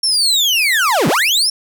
35% pulse linear two-way sweep, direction down then up, 5500 to 123.47 to 5500 Hz, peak -10 dBFS, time 0.03-1.5 s, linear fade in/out 5 ms, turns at 1.08 s, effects none

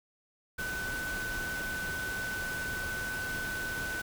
sine tone in noise, 1506 Hz, F#6, 30 cents sharp, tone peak -34 dBFS, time 0.58-4.02 s, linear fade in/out 10 ms, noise pink, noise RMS -40 dBFS, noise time 0.58-4.02 s, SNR +3 dB, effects none

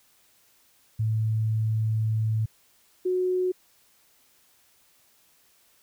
sine tone pair in turn, 110 / 366.6 Hz, A2 / F#4, 0 / -16 cents, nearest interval octave + major sixth, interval 2084 cents, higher second, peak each -22 dBFS, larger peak neither, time 0.99-2.46 / 3.05-3.52 s, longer first, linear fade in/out 10 ms, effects white hiss -62 dBFS RMS until 5.82 s

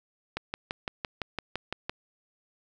click train, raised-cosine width 0.3 ms, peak -15 dBFS, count 10, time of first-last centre 0.37-1.895 s, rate 5.9 Hz, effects none

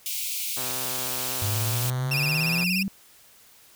white high-pass noise, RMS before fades -30 dBFS, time 0.06-1.9 s, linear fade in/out 0 ms, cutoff 2200 Hz, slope 96 dB/octave
5% pulse tone, 127.8 Hz, C3, 40 cents flat, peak -23 dBFS, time 0.56-2.65 s, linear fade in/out 20 ms
sine exponential sweep, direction up, 99 to 197.9 Hz, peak -25 dBFS, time 1.42-2.88 s, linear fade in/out 0 ms
30% pulse tone with vibrato, 2574 Hz, E7, 42 cents flat, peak -21 dBFS, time 2.11-2.83 s, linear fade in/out 5 ms, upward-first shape sine, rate 17 Hz, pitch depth 120 cents each way
effects white hiss -54 dBFS RMS until 3.75 s

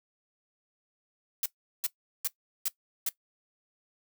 blue noise bursts, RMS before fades -29 dBFS, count 5, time 1.43-3.09 s, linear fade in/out 2 ms, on 28 ms, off 380 ms, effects noise-tail reverb RT60 0.1 s tail -18 dB re dry

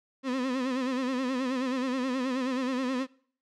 35% pulse tone with vibrato, 257.6 Hz, C4, 27 cents flat, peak -26 dBFS, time 0.23-3.07 s, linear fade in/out 50 ms, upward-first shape sine, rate 9.4 Hz, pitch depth 82 cents each way, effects noise-tail reverb RT60 0.5 s tail -22 dB re dry + low-pass 5000 Hz 12 dB/octave

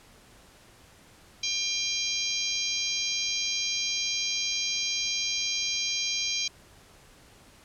harmonic tone, 799 Hz, G5, 33 cents sharp, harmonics 3 / 4 / 5 / 6 / 7 / 8, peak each -34 / -34 / -34 / -34 / -34 / -34 dBFS, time 1.43-6.48 s, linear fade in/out 5 ms, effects pink hiss -55 dBFS RMS until 7.64 s + low-pass 11000 Hz 12 dB/octave

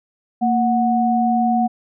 sine tone pair together, 230.5 / 736.2 Hz, A#3 / F#5, -19 / -9 cents, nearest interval octave + minor sixth, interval 2010 cents, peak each -17 dBFS, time 0.41-1.68 s, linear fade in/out 20 ms, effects none

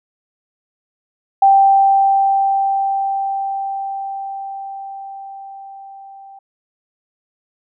sine tone with level ramp, 784 Hz, G5, in tune, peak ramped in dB -6 to -36 dBFS, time 1.42-6.39 s, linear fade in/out 5 ms, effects none

